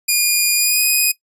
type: tone with pitch glide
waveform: 5% pulse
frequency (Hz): 2433 to 2493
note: D#7 to D#7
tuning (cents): -39 to +3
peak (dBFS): -4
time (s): 0.08-1.12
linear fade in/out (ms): 10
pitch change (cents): +42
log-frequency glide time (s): 0.56-0.84
effects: noise-tail reverb RT60 0.1 s tail -19 dB re dry + resampled to 32000 Hz